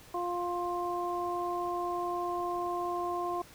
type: harmonic tone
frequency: 351.5 Hz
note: F4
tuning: 11 cents sharp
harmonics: 1 / 2 / 3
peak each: -35 / -35 / -35 dBFS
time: 0.14-3.42 s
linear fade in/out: 5 ms
effects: pink hiss -54 dBFS RMS until 3.54 s